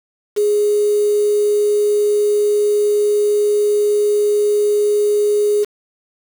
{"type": "tone with quantisation", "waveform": "sine", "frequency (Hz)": 415.3, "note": "G#4", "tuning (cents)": 0, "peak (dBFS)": -12, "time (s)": [0.36, 5.65], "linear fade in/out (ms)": 20, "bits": 5, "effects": []}